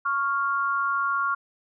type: tone pair together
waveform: sine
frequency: 1108.7 / 1397.2 Hz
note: C#6 / F6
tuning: 0 / 0 cents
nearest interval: major third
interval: 400 cents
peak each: -25 dBFS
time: 0.05-1.35 s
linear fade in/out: 10 ms
effects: none